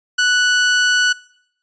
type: tone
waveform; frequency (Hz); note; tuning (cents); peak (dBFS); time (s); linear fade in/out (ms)
sawtooth; 1480; F#6; 0; -9; 0.18-1.13; 10
effects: noise-tail reverb RT60 0.8 s tail -24 dB re dry + resampled to 16000 Hz

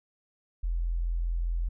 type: tone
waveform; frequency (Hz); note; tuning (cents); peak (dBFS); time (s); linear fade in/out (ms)
sine; 42.5; F1; -46; -26; 0.63-1.69; 10
effects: none

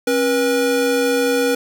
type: tone pair together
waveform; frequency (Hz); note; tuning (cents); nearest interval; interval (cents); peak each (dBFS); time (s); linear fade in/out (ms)
square; 271.4 / 483.5; C#4 / B4; -36 / -37; minor seventh; 999; -21 / -17; 0.07-1.55; 5
effects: none

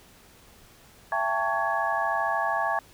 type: tone cluster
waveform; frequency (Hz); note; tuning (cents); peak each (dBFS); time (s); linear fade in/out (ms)
sine; 669 / 798 / 891 / 1120 / 1674; E5 / G5 / A5 / C#6 / G#6; +25 / +31 / +22 / +18 / +13; -30; 1.12-2.79; 2
effects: pink hiss -54 dBFS RMS until 2.93 s

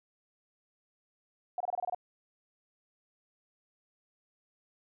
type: tone bursts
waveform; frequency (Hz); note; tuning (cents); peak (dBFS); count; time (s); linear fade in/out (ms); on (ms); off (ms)
sine; 719; F#5; -50; -30; 8; 1.58-1.947; 2; 24; 25
effects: none

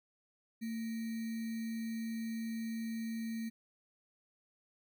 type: tone with sample-and-hold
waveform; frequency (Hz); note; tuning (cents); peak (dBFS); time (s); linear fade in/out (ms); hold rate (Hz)
sine; 225.7; A3; +44; -36; 0.61-3.5; 20; 2100
effects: none

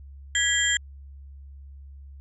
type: tone cluster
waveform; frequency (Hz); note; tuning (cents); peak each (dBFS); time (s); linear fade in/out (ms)
sine; 1664 / 1954 / 3207 / 7320; G#6 / B6 / G7 / A#8; +3 / -19 / +39 / -32; -26; 0.35-0.77; 2
effects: added 69 Hz sine -41 dBFS peak until 2.2 s

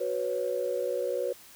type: chord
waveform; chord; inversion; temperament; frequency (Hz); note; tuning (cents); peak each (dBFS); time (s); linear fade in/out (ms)
sine; F# suspended fourth; none; equal; 370 / 493.9 / 554.4; F#4 / B4 / C#5; 0 / 0 / 0; -34 / -30 / -31; 0-1.33; 10
effects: tanh soft clip ceiling -18 dBFS + white hiss -52 dBFS RMS until 1.55 s

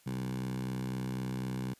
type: tone with high-pass filter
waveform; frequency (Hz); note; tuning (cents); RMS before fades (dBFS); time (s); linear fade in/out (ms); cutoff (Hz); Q
10% pulse; 64; C2; -38; -36; 0.06-1.74; 10; 150; 7.8
effects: white hiss -64 dBFS RMS until 1.79 s + resampled to 32000 Hz

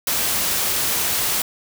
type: noise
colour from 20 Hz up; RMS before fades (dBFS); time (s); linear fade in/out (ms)
white; -21; 0.07-1.42; 2
effects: none

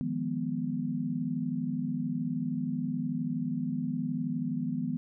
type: chord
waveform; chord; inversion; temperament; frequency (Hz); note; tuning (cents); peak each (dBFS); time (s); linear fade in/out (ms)
sine; F half-diminished seventh; third; equal; 155.56 / 174.61 / 207.7 / 246.9; Eb3 / F3 / Ab3 / Cb4; 0 / 0 / 0 / 0; -36 / -36 / -37 / -32; 0.01-4.97; 0
effects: none

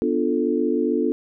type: chord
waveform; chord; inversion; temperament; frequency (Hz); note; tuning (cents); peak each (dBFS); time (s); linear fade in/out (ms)
sine; B half-diminished seventh; none; equal; 246.9 / 293.7 / 349.2 / 440; B3 / D4 / F4 / A4; 0 / 0 / 0 / 0; -24; 0.02-1.12; 0
effects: none

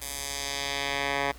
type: tone with band-pass filter sweep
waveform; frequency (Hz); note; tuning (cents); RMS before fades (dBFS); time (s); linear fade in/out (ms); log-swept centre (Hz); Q
10% pulse; 140.1; C#3; +19; -31; 0.01-1.32; 10; 11000 to 1500; 0.91
effects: added 60 Hz sine -46 dBFS peak until 1.38 s + pink hiss -51 dBFS RMS until 1.38 s

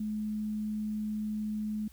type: tone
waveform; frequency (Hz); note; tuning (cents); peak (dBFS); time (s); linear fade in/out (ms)
sine; 213.2; G#3; +46; -31; 0-1.88; 5
effects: added 60 Hz sine -54 dBFS peak until 1.92 s + white hiss -62 dBFS RMS until 1.92 s

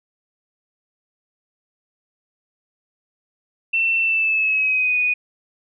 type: tone with pitch glide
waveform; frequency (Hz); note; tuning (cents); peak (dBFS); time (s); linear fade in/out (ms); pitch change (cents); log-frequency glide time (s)
sine; 2688 to 2479; E7 to D#7; +33 to -7; -16; 3.73-5.14; 10; -140; 4-4.98
effects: none

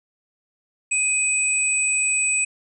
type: tone pair together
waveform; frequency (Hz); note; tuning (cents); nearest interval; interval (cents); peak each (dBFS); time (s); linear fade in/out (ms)
sine; 2512 / 7953; D#7 / B8; +16 / +11; octave + minor sixth; 1995; -21; 0.91-2.45; 10
effects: none

